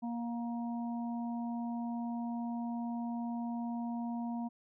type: harmonic tone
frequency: 235.6 Hz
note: A#3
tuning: 19 cents sharp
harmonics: 1 / 3 / 4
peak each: -35 / -45 / -47 dBFS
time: 0.02-4.49 s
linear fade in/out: 20 ms
effects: none